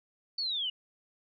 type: linear sweep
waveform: sine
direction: down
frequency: 4561 to 2851 Hz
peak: -30 dBFS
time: 0.38-0.7 s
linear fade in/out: 5 ms
effects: none